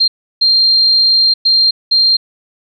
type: tone bursts at uneven times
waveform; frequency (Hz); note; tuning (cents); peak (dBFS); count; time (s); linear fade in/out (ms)
sine; 4186; C8; 0; -7; 4; 0-0.08 / 0.41-1.34 / 1.45-1.71 / 1.91-2.17; 10
effects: none